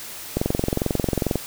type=click train; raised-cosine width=2 ms; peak=-7 dBFS; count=23; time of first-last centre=0.37-1.357 s; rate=22.3 Hz; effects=white hiss -36 dBFS RMS until 1.46 s